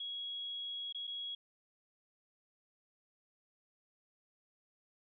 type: tone with dropouts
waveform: sine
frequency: 3322 Hz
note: G#7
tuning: in tune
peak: -39 dBFS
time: 0-1.35 s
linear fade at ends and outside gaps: 5 ms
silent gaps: 0.926-0.946 / 1.071-1.075 s
effects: none